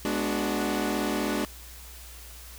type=chord; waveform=sawtooth; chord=G# half-diminished seventh; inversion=none; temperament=equal with one note detuned; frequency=210.8 / 246.9 / 293.7 / 370 Hz; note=G#3 / B3 / D4 / F#4; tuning=+26 / 0 / 0 / 0 cents; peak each=-27 / -30 / -26 / -29 dBFS; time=0.05-1.45 s; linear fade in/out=0 ms; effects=added 60 Hz sine -45 dBFS peak until 2.58 s + white hiss -47 dBFS RMS until 2.58 s

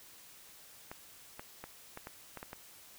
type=clicks; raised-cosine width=0.5 ms; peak=-28 dBFS; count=8; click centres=0.915 / 1.395 / 1.64 / 1.974 / 2.071 / 2.373 / 2.429 / 2.531 s; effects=white hiss -56 dBFS RMS until 2.98 s

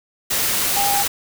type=tone in noise; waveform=sine; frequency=804 Hz; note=G5; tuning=44 cents sharp; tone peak=-19 dBFS; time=0.76-1.03 s; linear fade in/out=10 ms; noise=white; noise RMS=-20 dBFS; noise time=0.3-1.08 s; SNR=-2 dB; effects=none

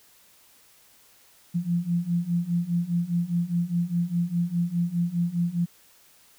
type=beating tone pair; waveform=sine; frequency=170 / 174.9 Hz; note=F3 / F3; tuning=-46 / +3 cents; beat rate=4.9 Hz; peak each=-27 / -25 dBFS; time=1.54-5.66 s; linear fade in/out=20 ms; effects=white hiss -57 dBFS RMS until 6.38 s

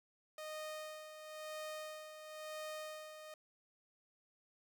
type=tone with tremolo; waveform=sawtooth; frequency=618 Hz; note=D#5; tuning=12 cents flat; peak=-39 dBFS; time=0.38-3.34 s; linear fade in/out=2 ms; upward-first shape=sine; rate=0.98 Hz; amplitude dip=60%; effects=none

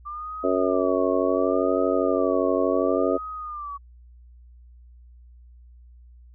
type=tone with vibrato; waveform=sine; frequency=1174.7 Hz; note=D6; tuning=in tune; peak=-31 dBFS; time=0.05-3.78 s; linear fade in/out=20 ms; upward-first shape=sine; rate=0.7 Hz; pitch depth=120 cents each way
type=harmonic tone; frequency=92.5 Hz; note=F#2; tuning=in tune; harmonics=3 / 4 / 5 / 6 / 7; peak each=-26 / -26 / -26 / -26 / -26 dBFS; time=0.43-3.18 s; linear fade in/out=20 ms
effects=added 60 Hz sine -46 dBFS peak until 6.34 s

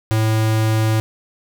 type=tone; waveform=square; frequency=110 Hz; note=A2; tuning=in tune; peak=-15 dBFS; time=0.11-1 s; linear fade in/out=0 ms; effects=none

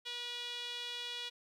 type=tone with band-pass filter; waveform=sawtooth; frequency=483.3 Hz; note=B4; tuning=38 cents flat; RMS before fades=-42 dBFS; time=0.05-1.3 s; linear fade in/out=20 ms; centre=3400 Hz; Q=4; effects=12-bit

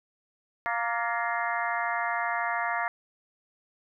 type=harmonic tone with a mistuned harmonic; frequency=233.1 Hz; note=A#3; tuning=in tune; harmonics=3 / 4 / 5 / 6 / 7 / 8 / 9; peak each=-32 / -33 / -34 / -35 / -35 / -36 / -37 dBFS; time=0.66-2.88 s; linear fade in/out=0 ms; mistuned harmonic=7; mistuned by=+71 cents; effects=none

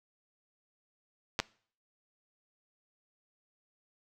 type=clicks; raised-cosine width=0.2 ms; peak=-12 / -11 dBFS; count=2; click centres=1.391 / 1.4 s; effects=noise-tail reverb RT60 0.5 s tail -23 dB re dry

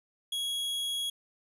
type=tone; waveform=45% pulse; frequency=3322 Hz; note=G#7; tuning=in tune; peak=-30 dBFS; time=0.32-1.1 s; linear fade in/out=5 ms; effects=resampled to 32000 Hz + 11-bit

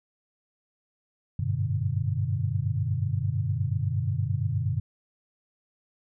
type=tone cluster; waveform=sine; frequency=95.4 / 103.9 / 122.8 / 148.5 Hz; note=G2 / G#2 / B2 / D3; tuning=-47 / +1 / -9 / +20 cents; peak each=-29 / -31 / -29 / -31 dBFS; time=1.39-4.8 s; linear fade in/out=5 ms; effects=none

